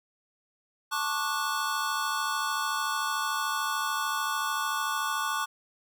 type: chord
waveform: square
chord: D major seventh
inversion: second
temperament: just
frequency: 881 / 1101.2 / 1174.7 / 1468.3 Hz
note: A5 / C#6 / D6 / F#6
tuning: +2 / -12 / 0 / -14 cents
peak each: -36 / -33 / -34 / -34 dBFS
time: 0.91-5.46 s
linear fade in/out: 20 ms
effects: none